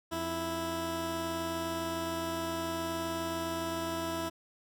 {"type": "tone pair together", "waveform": "15% pulse", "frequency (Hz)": [87.25, 329.6], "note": ["F2", "E4"], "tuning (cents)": [-1, 0], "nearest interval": "octave + major seventh", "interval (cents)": 2301, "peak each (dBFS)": [-35, -27], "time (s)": [0.11, 4.3], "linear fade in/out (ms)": 20, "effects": []}